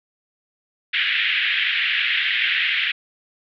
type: band-pass noise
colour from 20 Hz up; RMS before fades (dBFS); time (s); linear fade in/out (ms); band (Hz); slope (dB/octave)
pink; -21; 0.93-2.92; 10; 1700 to 3400; 48
effects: none